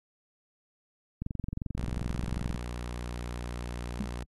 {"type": "click train", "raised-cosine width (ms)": 5, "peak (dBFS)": -21, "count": 31, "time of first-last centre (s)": [1.22, 2.547], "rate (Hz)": 22.6}
{"type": "tone", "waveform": "sawtooth", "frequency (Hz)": 60.1, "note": "B1", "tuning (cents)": -46, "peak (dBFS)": -31, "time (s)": [1.77, 4.24], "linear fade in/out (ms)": 5}
{"type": "tone with exponential decay", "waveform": "sine", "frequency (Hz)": 204.5, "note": "G#3", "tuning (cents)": -26, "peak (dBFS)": -27, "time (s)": [4, 4.14], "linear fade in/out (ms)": 5, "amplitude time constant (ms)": 29}
{"effects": ["AAC 32 kbps"]}